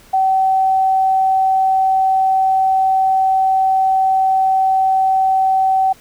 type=tone; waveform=sine; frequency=764 Hz; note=G5; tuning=45 cents flat; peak=-11 dBFS; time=0.13-5.93 s; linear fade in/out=10 ms; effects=pink hiss -46 dBFS RMS until 6 s